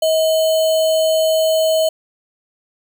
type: tone with sample-and-hold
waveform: sine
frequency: 638 Hz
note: D#5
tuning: 43 cents sharp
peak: -12 dBFS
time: 0.02-1.89 s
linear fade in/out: 5 ms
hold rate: 3675 Hz
effects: none